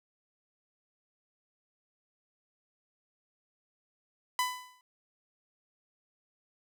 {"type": "tone with exponential decay", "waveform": "sawtooth", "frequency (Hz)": 1000, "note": "B5", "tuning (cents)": 21, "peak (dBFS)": -21, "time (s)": [4.39, 4.81], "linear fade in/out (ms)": 1, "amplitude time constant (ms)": 91, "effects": []}